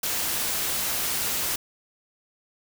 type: noise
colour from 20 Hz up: white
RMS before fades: -27 dBFS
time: 0.03-1.56 s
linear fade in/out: 5 ms
effects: none